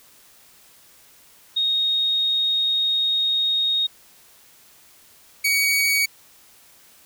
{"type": "tone pair in turn", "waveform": ["sine", "sawtooth"], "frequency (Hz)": [3729, 2253], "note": ["A#7", "C#7"], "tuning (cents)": [0, 28], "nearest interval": "major sixth", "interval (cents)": 872, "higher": "first", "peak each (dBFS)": [-18, -14], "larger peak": "second", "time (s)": [[1.56, 3.87], [5.44, 6.06]], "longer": "first", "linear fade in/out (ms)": 10, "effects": ["white hiss -52 dBFS RMS until 7.05 s"]}